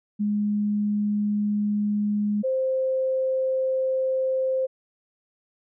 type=tone pair in turn; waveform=sine; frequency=207.7 / 523.4 Hz; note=G#3 / C5; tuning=0 / 0 cents; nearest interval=octave + major third; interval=1600 cents; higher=second; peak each=-21 / -21 dBFS; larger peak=neither; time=0.19-2.43 / 2.43-4.67 s; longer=neither; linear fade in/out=20 ms; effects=none